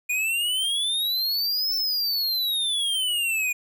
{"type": "exponential two-way sweep", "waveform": "square", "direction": "up then down", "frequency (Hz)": [2436, 5340, 2436], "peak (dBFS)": -23, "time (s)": [0.09, 3.53], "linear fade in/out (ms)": 10, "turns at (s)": 1.75, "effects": []}